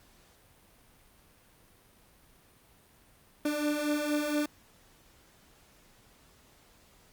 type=beating tone pair; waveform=30% pulse; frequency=293.7 / 298 Hz; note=D4 / D4; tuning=0 / +25 cents; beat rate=4.3 Hz; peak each=-31 / -27 dBFS; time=3.45-4.46 s; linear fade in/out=5 ms; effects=pink hiss -61 dBFS RMS until 7.12 s + Opus 48 kbps